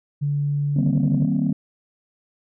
sine tone, 144.2 Hz, D3, 31 cents flat, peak -19 dBFS, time 0.21-1.26 s, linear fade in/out 20 ms
sine chord, C minor seventh, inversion first, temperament equal with one note detuned, 155.56 / 192.08 / 233.1 / 261.6 Hz, Eb3 / G3 / Bb3 / C4, 0 / -35 / 0 / 0 cents, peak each -23 dBFS, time 0.76-1.53 s, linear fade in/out 5 ms
effects tanh soft clip ceiling -11 dBFS

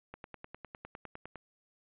click train, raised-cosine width 0.5 ms, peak -29 dBFS, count 13, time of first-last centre 0.14-1.357 s, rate 9.86 Hz, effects resampled to 8000 Hz

